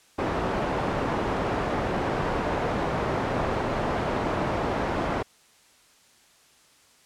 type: low-pass noise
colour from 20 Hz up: white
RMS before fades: -27 dBFS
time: 0.18-5.23 s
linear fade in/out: 10 ms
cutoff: 860 Hz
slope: 12 dB/octave
effects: white hiss -58 dBFS RMS until 7.05 s + low-pass 9000 Hz 12 dB/octave